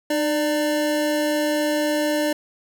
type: tone pair together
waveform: square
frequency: 304 / 591 Hz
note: D#4 / D5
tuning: -40 / +11 cents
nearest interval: octave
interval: 1151 cents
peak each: -23 dBFS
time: 0.1-2.33 s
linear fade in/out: 5 ms
effects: none